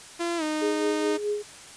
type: tone with pitch glide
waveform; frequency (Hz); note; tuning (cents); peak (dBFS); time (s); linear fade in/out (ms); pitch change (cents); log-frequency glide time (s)
sawtooth; 341.6 to 307.9; F4 to D#4; -38 to -18; -22; 0.19-1.18; 20; -180; 0.37-0.43
type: tone with tremolo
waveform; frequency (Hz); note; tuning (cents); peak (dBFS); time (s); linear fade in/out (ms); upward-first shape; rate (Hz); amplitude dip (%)
sine; 415.3; G#4; 0; -23; 0.61-1.43; 20; sine; 4.7; 60
effects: white hiss -45 dBFS RMS until 1.76 s + resampled to 22050 Hz